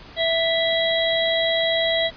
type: harmonic tone with a mistuned harmonic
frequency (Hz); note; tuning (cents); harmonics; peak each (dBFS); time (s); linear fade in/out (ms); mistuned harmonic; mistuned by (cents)
659.3; E5; 0; 1 / 3 / 5 / 6; -21 / -25 / -25 / -26; 0.16-2.11; 50; 6; -36
effects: pink hiss -43 dBFS RMS until 2.16 s + resampled to 11025 Hz